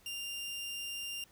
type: tone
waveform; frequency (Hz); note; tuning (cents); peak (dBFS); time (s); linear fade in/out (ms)
sawtooth; 2794; F7; 0; -35; 0.06-1.24; 2
effects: pink hiss -64 dBFS RMS until 1.31 s